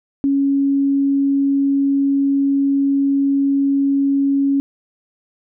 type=tone; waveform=sine; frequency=277.2 Hz; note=C#4; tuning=in tune; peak=-13 dBFS; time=0.24-4.6 s; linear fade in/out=0 ms; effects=none